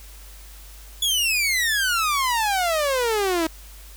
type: exponential sweep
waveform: sawtooth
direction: down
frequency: 3448 to 315.1 Hz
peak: -16 dBFS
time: 1.02-3.47 s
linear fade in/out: 5 ms
effects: added 50 Hz sine -41 dBFS peak until 3.96 s + white hiss -47 dBFS RMS until 3.96 s